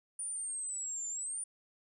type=exponential two-way sweep; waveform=sine; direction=down then up; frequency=9460 to 7110 to 9460 Hz; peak=-36 dBFS; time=0.19-1.44 s; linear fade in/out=5 ms; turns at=1.09 s; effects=13-bit